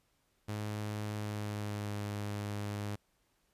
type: tone with pitch glide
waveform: sawtooth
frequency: 105.4 to 103.05 Hz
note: G#2 to G#2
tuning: +26 to -13 cents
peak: -32 dBFS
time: 0.48-2.96 s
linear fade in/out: 10 ms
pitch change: -39 cents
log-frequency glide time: 1.13-1.99 s
effects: pink hiss -75 dBFS RMS until 3.53 s + resampled to 32000 Hz